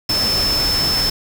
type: tone in noise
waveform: sine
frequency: 5274 Hz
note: E8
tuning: in tune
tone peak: -16 dBFS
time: 0.09-1.1 s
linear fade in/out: 5 ms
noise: pink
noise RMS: -23 dBFS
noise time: 0.09-1.1 s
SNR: +4 dB
effects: none